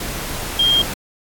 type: tone in noise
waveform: sine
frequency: 3212 Hz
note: G7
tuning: 41 cents sharp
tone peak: -12 dBFS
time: 0.59-0.82 s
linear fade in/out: 5 ms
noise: pink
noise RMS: -26 dBFS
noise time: 0-0.94 s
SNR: +11 dB
effects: AAC 64 kbps